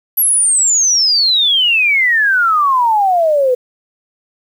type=exponential sweep; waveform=sine; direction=down; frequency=11840 to 488.5 Hz; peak=-9 dBFS; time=0.17-3.55 s; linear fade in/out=10 ms; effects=7-bit